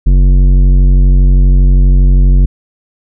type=tone with tanh clipping; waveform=sine; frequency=46.25 Hz; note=F#1; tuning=in tune; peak=-5 dBFS; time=0.06-2.46 s; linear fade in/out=10 ms; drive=12 dB; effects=none